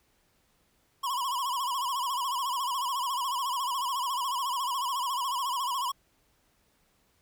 square tone with vibrato, 1035 Hz, C6, 19 cents flat, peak -29 dBFS, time 1.03-5.92 s, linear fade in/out 10 ms, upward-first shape sine, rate 14 Hz, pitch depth 130 cents each way, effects pink hiss -69 dBFS RMS until 7.21 s

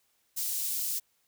white high-pass noise, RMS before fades -32 dBFS, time 0.36-1 s, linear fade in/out 20 ms, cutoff 5700 Hz, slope 12 dB/octave, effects white hiss -72 dBFS RMS until 1.27 s

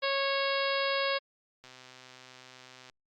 harmonic tone, 550 Hz, C#5, 14 cents flat, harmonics 1 / 2 / 3 / 4 / 5 / 6 / 7 / 8 / 9, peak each -31 / -34 / -36 / -37 / -38 / -39 / -39 / -40 / -41 dBFS, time 0.02-1.19 s, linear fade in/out 20 ms
click train, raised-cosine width 0.2 ms, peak -33 dBFS, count 162, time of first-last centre 1.64-2.898 s, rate 128 Hz
effects Opus 48 kbps

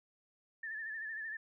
sine tone with vibrato, 1765 Hz, A6, 5 cents sharp, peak -39 dBFS, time 0.63-1.37 s, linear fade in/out 5 ms, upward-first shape sine, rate 13 Hz, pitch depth 61 cents each way, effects none

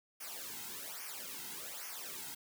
white noise with flanger, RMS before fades -45 dBFS, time 0.2-2.35 s, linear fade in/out 10 ms, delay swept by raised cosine 0.25 to 1.75 ms, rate 1.2 Hz, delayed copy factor -0.85, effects none

